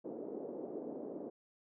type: band-pass noise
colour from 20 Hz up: pink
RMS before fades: -44 dBFS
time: 0.04-1.3 s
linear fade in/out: 10 ms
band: 280 to 530 Hz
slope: 24 dB/octave
effects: none